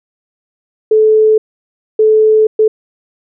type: tone bursts at uneven times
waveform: sine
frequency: 434.1 Hz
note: A4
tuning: 23 cents flat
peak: -5 dBFS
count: 3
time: 0.91-1.38 / 1.99-2.47 / 2.59-2.68 s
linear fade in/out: 5 ms
effects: none